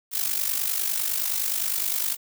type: noise with amplitude modulation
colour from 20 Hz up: blue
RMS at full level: -23 dBFS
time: 0.11-2.17 s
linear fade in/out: 50 ms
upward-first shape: sine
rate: 49.8 Hz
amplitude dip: 70%
effects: none